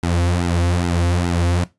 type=tone with flanger; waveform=sawtooth; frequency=87 Hz; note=F2; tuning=6 cents flat; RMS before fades=-18 dBFS; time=0.03-1.64 s; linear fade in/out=0 ms; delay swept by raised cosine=1.7 to 5.1 ms; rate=2.4 Hz; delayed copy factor=-1; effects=noise-tail reverb RT60 0.2 s tail -17 dB re dry + resampled to 24000 Hz